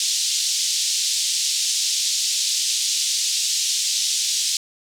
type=band-pass noise; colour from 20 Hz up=white; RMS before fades=-22 dBFS; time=0-4.57 s; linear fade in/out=2 ms; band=3400 to 7300 Hz; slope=24 dB/octave; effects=none